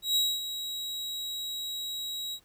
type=tone with ADSR envelope; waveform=40% pulse; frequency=3846 Hz; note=B7; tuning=47 cents flat; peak=-21 dBFS; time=0.02-2.4 s; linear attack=140 ms; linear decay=240 ms; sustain=-11 dB; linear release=69 ms; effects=pink hiss -65 dBFS RMS until 2.44 s